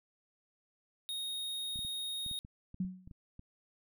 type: tone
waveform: square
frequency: 3729 Hz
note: A#7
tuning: in tune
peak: -37 dBFS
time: 1.09-2.39 s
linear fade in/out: 0 ms
type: clicks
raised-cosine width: 5 ms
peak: -37 dBFS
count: 11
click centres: 1.759 / 1.791 / 1.849 / 2.263 / 2.313 / 2.449 / 2.744 / 2.848 / 3.075 / 3.112 / 3.394 s
type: tone with exponential decay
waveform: sine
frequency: 185 Hz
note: F#3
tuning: in tune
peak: -29 dBFS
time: 2.8-3.12 s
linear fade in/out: 5 ms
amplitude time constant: 68 ms
effects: none